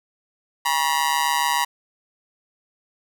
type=tone with amplitude modulation; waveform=sawtooth; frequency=961 Hz; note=B5; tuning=48 cents flat; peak=-11 dBFS; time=0.65-1.65 s; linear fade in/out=10 ms; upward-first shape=sine; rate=147 Hz; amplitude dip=95%; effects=none